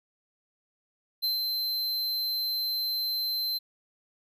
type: tone with ADSR envelope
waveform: square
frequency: 4100 Hz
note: C8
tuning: 36 cents flat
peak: -25 dBFS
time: 1.22-3.59 s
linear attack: 22 ms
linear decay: 140 ms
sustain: -3 dB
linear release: 21 ms
effects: none